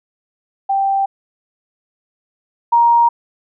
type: tone pair in turn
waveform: sine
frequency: 784 / 939.6 Hz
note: G5 / A#5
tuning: 0 / +13 cents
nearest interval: minor third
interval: 313 cents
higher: second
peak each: -13 / -8 dBFS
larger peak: second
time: 0.69-1.06 / 2.72-3.09 s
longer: neither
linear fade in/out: 10 ms
effects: none